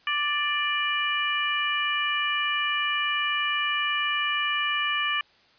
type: harmonic tone with a mistuned harmonic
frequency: 587.3 Hz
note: D5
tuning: in tune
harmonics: 2 / 3 / 4 / 5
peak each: -29 / -29 / -29 / -29 dBFS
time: 0.07-5.21 s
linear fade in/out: 2 ms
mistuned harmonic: 4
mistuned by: +19 cents
effects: white hiss -59 dBFS RMS until 5.58 s + resampled to 11025 Hz